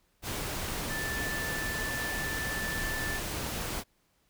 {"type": "tone in noise", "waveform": "sine", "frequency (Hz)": 1760, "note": "A6", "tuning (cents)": 0, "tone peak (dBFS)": -34, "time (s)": [0.88, 3.21], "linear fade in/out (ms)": 50, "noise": "pink", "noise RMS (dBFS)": -35, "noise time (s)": [0.22, 3.84], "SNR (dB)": -2, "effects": ["pink hiss -71 dBFS RMS until 4.29 s"]}